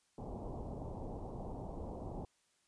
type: low-pass noise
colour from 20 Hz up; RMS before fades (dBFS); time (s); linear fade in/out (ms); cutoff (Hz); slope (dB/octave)
pink; -44; 0.18-2.25; 2; 930; 48
effects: white hiss -75 dBFS RMS until 2.67 s + resampled to 22050 Hz